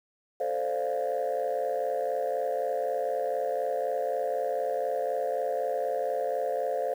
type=chord; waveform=sine; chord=D minor seventh; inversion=second; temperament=equal; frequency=440 / 523.3 / 587.3 / 698.5 Hz; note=A4 / C5 / D5 / F5; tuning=0 / 0 / 0 / 0 cents; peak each=-33 / -29 / -32 / -31 dBFS; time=0.4-6.94 s; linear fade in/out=5 ms; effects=tanh soft clip ceiling -21 dBFS + 9-bit